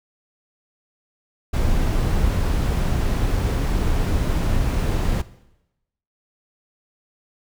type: noise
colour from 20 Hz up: brown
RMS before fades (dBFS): -20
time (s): 1.53-5.22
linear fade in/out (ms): 10
effects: noise-tail reverb RT60 0.9 s tail -17 dB re dry